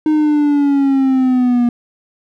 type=linear sweep; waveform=triangle; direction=down; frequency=310 to 238.3 Hz; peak=-8 dBFS; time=0.06-1.69 s; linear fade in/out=2 ms; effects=none